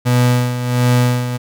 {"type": "tone with tremolo", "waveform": "35% pulse", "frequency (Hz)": 123.47, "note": "B2", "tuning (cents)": 0, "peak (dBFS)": -8, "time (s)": [0.05, 1.38], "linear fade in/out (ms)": 20, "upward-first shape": "sine", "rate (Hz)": 1.4, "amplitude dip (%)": 65, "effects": []}